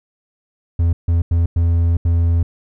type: tone bursts at uneven times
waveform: triangle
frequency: 84.5 Hz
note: E2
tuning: 43 cents sharp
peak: -10 dBFS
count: 5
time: 0.79-0.93 / 1.08-1.22 / 1.31-1.46 / 1.56-1.97 / 2.05-2.43 s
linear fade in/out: 5 ms
effects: none

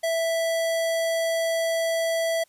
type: tone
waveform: square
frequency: 659.3 Hz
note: E5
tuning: in tune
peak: -23 dBFS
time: 0.03-2.44 s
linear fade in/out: 10 ms
effects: white hiss -63 dBFS RMS until 2.48 s + resampled to 32000 Hz

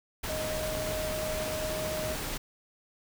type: tone in noise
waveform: sine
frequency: 622.3 Hz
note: D#5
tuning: in tune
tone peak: -33 dBFS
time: 0.29-2.15 s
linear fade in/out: 10 ms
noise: pink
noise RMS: -35 dBFS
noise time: 0.23-2.38 s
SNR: -1 dB
effects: none

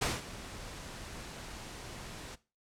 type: noise with ADSR envelope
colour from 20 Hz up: pink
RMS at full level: -29 dBFS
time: 0.01-2.36 s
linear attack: 13 ms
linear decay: 190 ms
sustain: -16 dB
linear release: 19 ms
effects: noise-tail reverb RT60 0.3 s tail -18 dB re dry + low-pass 9000 Hz 12 dB/octave

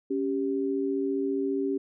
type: tone pair together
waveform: sine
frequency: 277.2 / 392 Hz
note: C#4 / G4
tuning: 0 / 0 cents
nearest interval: tritone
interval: 600 cents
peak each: -28 dBFS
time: 0.1-1.78 s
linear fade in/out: 10 ms
effects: none

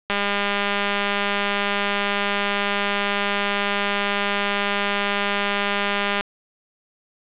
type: click train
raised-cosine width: 0.3 ms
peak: -6 dBFS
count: 1235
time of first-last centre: 0.1-6.209 s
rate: 202 Hz
effects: resampled to 8000 Hz + 8-bit

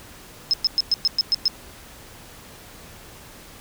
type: tone bursts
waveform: sine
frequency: 5170 Hz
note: E8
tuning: 34 cents flat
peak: -15 dBFS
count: 8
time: 0.51-1.48 s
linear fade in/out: 0 ms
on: 25 ms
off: 110 ms
effects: pink hiss -44 dBFS RMS until 3.6 s

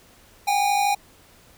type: tone pair together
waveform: square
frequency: 760.4 / 813 Hz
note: F#5 / G#5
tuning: +47 / -37 cents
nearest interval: minor second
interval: 116 cents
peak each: -27 / -20 dBFS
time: 0.47-0.95 s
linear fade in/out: 10 ms
effects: pink hiss -53 dBFS RMS until 1.57 s

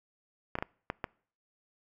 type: clicks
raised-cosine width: 0.5 ms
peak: -17 dBFS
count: 5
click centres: 0.554 / 0.587 / 0.625 / 0.901 / 1.042 s
effects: noise-tail reverb RT60 0.5 s tail -25 dB re dry

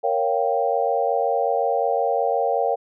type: chord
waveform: sine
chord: G half-diminished seventh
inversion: first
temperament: equal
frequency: 466.2 / 554.4 / 698.5 / 784 Hz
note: Bb4 / Db5 / F5 / G5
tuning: 0 / 0 / 0 / 0 cents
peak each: -24 dBFS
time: 0.03-2.76 s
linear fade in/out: 20 ms
effects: none

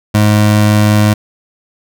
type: tone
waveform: 25% pulse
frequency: 105.4 Hz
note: G#2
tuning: 26 cents sharp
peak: -3 dBFS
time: 0.14-1.14 s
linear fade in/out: 10 ms
effects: none

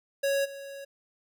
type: tone with level steps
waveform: square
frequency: 554.4 Hz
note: C#5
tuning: in tune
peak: -25 / -40 dBFS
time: 0.23-0.85 s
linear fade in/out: 10 ms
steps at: 0.44 s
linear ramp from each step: 20 ms
effects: none

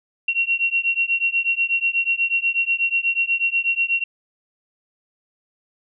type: beating tone pair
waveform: sine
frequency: 2735 / 2743.2 Hz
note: F7 / F7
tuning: -37 / -32 cents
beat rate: 8.2 Hz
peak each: -21 dBFS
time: 0.28-4.04 s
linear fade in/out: 5 ms
effects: none

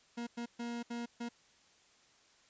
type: tone bursts at uneven times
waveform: 40% pulse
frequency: 236.6 Hz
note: A#3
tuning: 26 cents sharp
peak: -37 dBFS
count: 5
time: 0.17-0.27 / 0.37-0.46 / 0.59-0.83 / 0.9-1.06 / 1.2-1.29 s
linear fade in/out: 10 ms
effects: white hiss -66 dBFS RMS until 2.49 s + resampled to 16000 Hz

